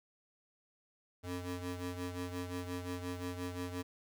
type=ring-modulated tone; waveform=25% pulse; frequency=179.3 Hz; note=F3; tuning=46 cents sharp; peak=-32 dBFS; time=1.23-3.83 s; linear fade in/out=20 ms; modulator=86.8 Hz; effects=none